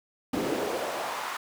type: noise with high-pass filter sweep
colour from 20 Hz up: brown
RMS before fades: -31 dBFS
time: 0.33-1.37 s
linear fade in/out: 5 ms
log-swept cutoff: 290 to 1200 Hz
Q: 1.9
effects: none